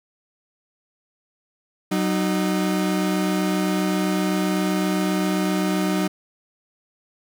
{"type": "tone pair together", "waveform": "35% pulse", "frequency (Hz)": [187.3, 306.9], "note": ["F#3", "D#4"], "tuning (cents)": [21, -24], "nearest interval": "major sixth", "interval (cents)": 855, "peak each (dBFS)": [-20, -22], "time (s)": [1.91, 6.08], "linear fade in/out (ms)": 10, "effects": []}